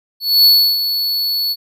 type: tone with ADSR envelope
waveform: square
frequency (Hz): 4420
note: C#8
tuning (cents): -6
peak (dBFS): -6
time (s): 0.2-1.56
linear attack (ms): 250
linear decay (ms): 320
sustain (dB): -10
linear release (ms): 46
effects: none